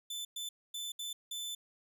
sawtooth tone bursts at uneven times, 3520 Hz, A7, in tune, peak -35 dBFS, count 5, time 0.1-0.25 / 0.36-0.49 / 0.74-0.92 / 0.99-1.13 / 1.31-1.55 s, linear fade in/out 5 ms, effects none

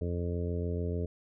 harmonic tone, 86.8 Hz, F2, 10 cents flat, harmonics 1 / 2 / 3 / 4 / 5 / 6 / 7, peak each -32 / -38 / -41 / -43 / -38 / -46 / -46 dBFS, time 0.01-1.06 s, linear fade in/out 5 ms, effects none

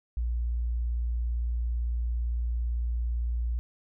sine tone, 58.9 Hz, A#1, 19 cents sharp, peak -26 dBFS, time 0.17-3.59 s, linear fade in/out 0 ms, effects none

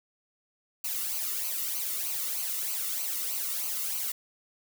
blue noise with flanger, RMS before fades -32 dBFS, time 0.84-4.12 s, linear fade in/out 5 ms, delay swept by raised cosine 0.56 to 1.26 ms, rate 3.2 Hz, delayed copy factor -0.7, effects none

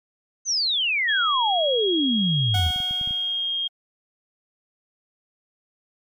sine exponential sweep, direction down, 6340 to 73.42 Hz, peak -20 dBFS, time 0.45-2.72 s, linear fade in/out 50 ms
sine tone with pitch glide, 3300 to 3236 Hz, G#7 to G#7, -12 to -46 cents, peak -23 dBFS, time 1.08-3.68 s, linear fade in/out 10 ms, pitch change -34 cents, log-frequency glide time 1.71-3.56 s
sawtooth tone with exponential decay, 736 Hz, F#5, 9 cents flat, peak -22 dBFS, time 2.54-3.69 s, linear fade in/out 5 ms, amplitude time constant 250 ms
clicks, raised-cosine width 5 ms, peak -26 dBFS, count 10, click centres 2.557 / 2.596 / 2.665 / 2.704 / 2.761 / 2.803 / 2.91 / 3.013 / 3.075 / 3.109 s
effects none

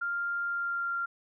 sine tone with pitch glide, 1396.9 to 1385.6 Hz, F6 to F6, 0 to -14 cents, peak -29 dBFS, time 0.01-1.06 s, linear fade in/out 10 ms, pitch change -14 cents, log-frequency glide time 0.44-0.95 s, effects none

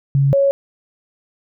sine tone pair in turn, 138.59 / 554.4 Hz, C#3 / C#5, 0 / 0 cents, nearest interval 2 octaves, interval 2400 cents, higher second, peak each -11 dBFS, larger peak neither, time 0.15-0.33 / 0.33-0.51 s, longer neither, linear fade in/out 0 ms, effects none

